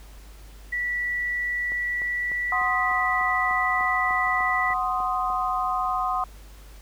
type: tone with pitch glide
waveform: sine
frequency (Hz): 1950 to 1969.2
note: B6 to B6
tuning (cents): -23 to -6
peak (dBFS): -24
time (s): 0.72-4.74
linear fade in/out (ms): 10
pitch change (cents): +17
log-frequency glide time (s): 1.72-3.76
type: click train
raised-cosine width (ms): 1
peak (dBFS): -28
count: 13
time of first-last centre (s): 1.72-5.302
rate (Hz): 3.35
type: chord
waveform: sine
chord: C diminished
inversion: second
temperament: equal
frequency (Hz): 740 / 1046.5 / 1244.5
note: Gb5 / C6 / Eb6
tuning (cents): 0 / 0 / 0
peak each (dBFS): -27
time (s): 2.52-6.24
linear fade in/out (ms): 2
effects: added 50 Hz sine -43 dBFS peak until 6.81 s + pink hiss -52 dBFS RMS until 6.81 s